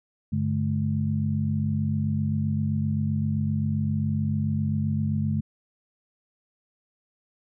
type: tone cluster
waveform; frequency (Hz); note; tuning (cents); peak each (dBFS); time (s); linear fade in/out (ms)
sine; 98.3 / 145.8 / 213.7; G2 / D3 / G#3; +5 / -12 / +50; -27; 0.32-5.41; 10
effects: none